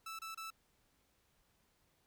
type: tone bursts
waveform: sawtooth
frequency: 1318 Hz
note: E6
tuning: 1 cent flat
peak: -40 dBFS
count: 3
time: 0.06-0.504 s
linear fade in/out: 5 ms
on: 130 ms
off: 27 ms
effects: pink hiss -75 dBFS RMS until 2.06 s